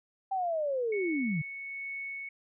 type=linear sweep; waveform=sine; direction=down; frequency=787 to 139.5 Hz; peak=-28 dBFS; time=0.31-1.42 s; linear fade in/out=10 ms
type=tone with tremolo; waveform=sine; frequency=2213 Hz; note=C#7; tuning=3 cents flat; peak=-35 dBFS; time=0.92-2.29 s; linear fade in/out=5 ms; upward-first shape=sine; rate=1.2 Hz; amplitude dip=30%
effects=none

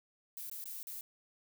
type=noise with dropouts; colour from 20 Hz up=violet; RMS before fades=-44 dBFS; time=0.37-1.01 s; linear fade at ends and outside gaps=1 ms; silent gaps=0.498-0.514 / 0.641-0.656 / 0.83-0.87 s; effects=none

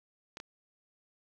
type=clicks; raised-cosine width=0.2 ms; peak=-25 dBFS; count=2; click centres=0.371 / 0.401 s; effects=none

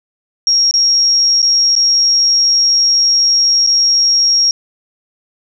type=tone with dropouts; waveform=sine; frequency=5588 Hz; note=F8; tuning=in tune; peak=-8 dBFS; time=0.47-4.51 s; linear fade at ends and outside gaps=1 ms; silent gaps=0.711-0.739 / 1.419-1.427 / 1.753-1.763 / 3.665-3.672 s; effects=none

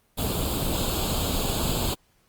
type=noise with comb filter; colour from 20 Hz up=pink; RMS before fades=-26 dBFS; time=0.17-1.95 s; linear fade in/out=20 ms; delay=0.26 ms; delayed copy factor=+0.8; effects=pink hiss -65 dBFS RMS until 2.28 s + Opus 32 kbps

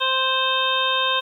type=harmonic tone; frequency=523.3 Hz; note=C5; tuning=in tune; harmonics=1 / 2 / 3 / 5 / 6 / 7; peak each=-28 / -23 / -27 / -27 / -26 / -24 dBFS; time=0-1.21 s; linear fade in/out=20 ms; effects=9-bit

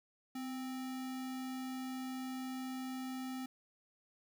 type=tone with sample-and-hold; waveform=sine; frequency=257.1 Hz; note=C4; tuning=30 cents flat; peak=-39 dBFS; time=0.35-3.46 s; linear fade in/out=5 ms; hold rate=1050 Hz; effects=none

